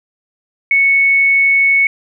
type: tone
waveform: sine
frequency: 2212 Hz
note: C#7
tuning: 4 cents flat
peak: -8 dBFS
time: 0.71-1.87 s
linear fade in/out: 2 ms
effects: none